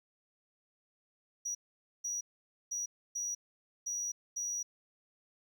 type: tone bursts at uneven times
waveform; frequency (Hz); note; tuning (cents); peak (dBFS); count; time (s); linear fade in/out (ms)
triangle; 5800; F#8; -35; -33; 6; 1.45-1.55 / 2.04-2.21 / 2.71-2.86 / 3.15-3.35 / 3.86-4.12 / 4.36-4.63; 10
effects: none